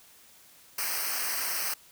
white noise with comb filter, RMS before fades -31 dBFS, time 0.78-1.74 s, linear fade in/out 5 ms, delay 0.28 ms, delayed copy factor -1, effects white hiss -56 dBFS RMS until 1.91 s

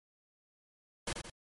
pink noise with echo, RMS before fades -35 dBFS, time 1.07-1.13 s, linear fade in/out 5 ms, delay 85 ms, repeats 2, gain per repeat -6 dB, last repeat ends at 1.3 s, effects MP3 48 kbps

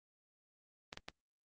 clicks, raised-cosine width 0.2 ms, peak -25 dBFS, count 3, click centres 0.929 / 0.974 / 1.085 s, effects Opus 32 kbps

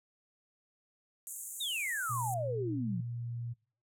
pink high-pass noise, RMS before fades -40 dBFS, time 1.27-2.34 s, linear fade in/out 0 ms, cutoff 6800 Hz, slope 96 dB/octave
sine exponential sweep, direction down, 3850 to 161.1 Hz, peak -33 dBFS, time 1.6-3.01 s, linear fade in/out 10 ms
sine tone with pitch glide, 120 to 118.48 Hz, B2 to A#2, -49 to +29 cents, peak -36 dBFS, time 2.09-3.54 s, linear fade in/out 20 ms, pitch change -22 cents, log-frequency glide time 2.83-3.26 s
effects noise-tail reverb RT60 0.4 s tail -22 dB re dry + low-pass 12000 Hz 12 dB/octave

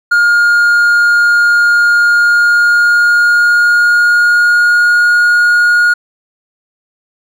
triangle tone with pitch glide, 1419 to 1434.7 Hz, F6 to F6, +27 to +46 cents, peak -4 dBFS, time 0.11-5.94 s, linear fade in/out 10 ms, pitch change +19 cents, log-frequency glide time 2.1-5.15 s, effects none

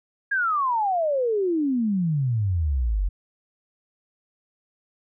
sine exponential sweep, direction down, 1658 to 43.65 Hz, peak -20 dBFS, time 0.31-3.09 s, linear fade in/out 10 ms, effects none

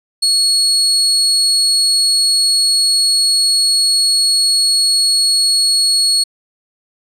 35% pulse tone, 4342 Hz, C#8, 37 cents flat, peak -9 dBFS, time 0.22-6.24 s, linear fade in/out 10 ms, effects resampled to 32000 Hz

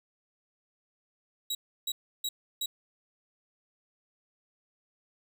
sawtooth tone bursts, 3858 Hz, B7, 41 cents flat, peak -27 dBFS, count 4, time 1.5-2.66 s, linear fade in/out 5 ms, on 50 ms, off 320 ms, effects none

